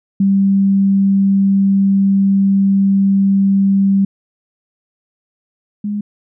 sine tone pair in turn, 196 / 206.5 Hz, G3 / G#3, 0 / -10 cents, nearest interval minor second, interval 90 cents, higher second, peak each -9 / -17 dBFS, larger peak first, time 0.2-4.05 / 5.84-6.01 s, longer first, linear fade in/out 5 ms, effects none

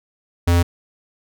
square tone, 86.4 Hz, F2, 18 cents flat, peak -13 dBFS, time 0.47-0.63 s, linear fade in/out 10 ms, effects none

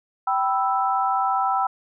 sine chord, E minor, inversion first, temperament equal with one note detuned, 777.7 / 987.8 / 1318.5 Hz, G5 / B5 / E6, -14 / 0 / 0 cents, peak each -22 / -25 / -24 dBFS, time 0.27-1.67 s, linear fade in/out 5 ms, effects none

